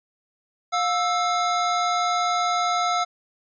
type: tone pair together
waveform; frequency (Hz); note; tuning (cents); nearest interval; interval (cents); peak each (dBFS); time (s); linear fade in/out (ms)
square; 711.5 / 1318.5; F5 / E6; +32 / 0; major seventh; 1068; -24 / -24; 0.72-3.05; 20
effects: resampled to 16000 Hz